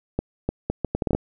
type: accelerating click train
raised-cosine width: 2 ms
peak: -9 dBFS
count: 10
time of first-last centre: 0.19-1.15 s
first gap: 300 ms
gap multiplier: 0.7
effects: none